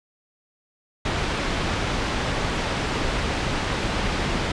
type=low-pass noise; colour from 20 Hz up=pink; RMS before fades=-25 dBFS; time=1.05-4.52 s; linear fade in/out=5 ms; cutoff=4000 Hz; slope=12 dB/octave; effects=resampled to 22050 Hz